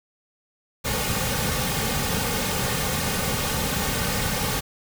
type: noise with comb filter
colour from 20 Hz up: pink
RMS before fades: -25 dBFS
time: 0.84-4.61 s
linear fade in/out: 20 ms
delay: 3 ms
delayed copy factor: -0.65
effects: none